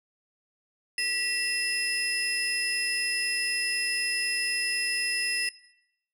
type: tone cluster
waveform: sine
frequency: 1952 / 2698 / 5110 / 9850 Hz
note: B6 / E7 / D#8 / D#9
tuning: -21 / +40 / +45 / -19 cents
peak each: -30 / -30 / -28 / -33 dBFS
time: 0.98-5.49 s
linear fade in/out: 2 ms
effects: noise-tail reverb RT60 0.8 s tail -19 dB re dry + tanh soft clip ceiling -21 dBFS